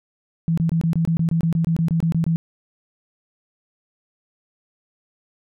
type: tone bursts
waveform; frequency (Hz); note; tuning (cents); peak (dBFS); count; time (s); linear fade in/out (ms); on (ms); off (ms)
sine; 164.81; E3; 0; -16; 16; 0.48-2.36; 0; 95; 24
effects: none